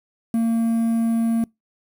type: tone with quantisation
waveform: triangle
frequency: 228.5 Hz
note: A#3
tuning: 34 cents flat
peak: -15 dBFS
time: 0.34-1.44 s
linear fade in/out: 2 ms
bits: 7
effects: noise-tail reverb RT60 0.2 s tail -26 dB re dry